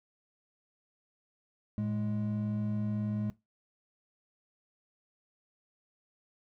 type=tone pair together; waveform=triangle; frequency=110.9 / 209.4 Hz; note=A2 / G#3; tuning=+14 / +15 cents; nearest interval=major seventh; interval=1101 cents; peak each=-32 / -30 dBFS; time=1.78-3.3 s; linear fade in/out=0 ms; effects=noise-tail reverb RT60 0.2 s tail -19 dB re dry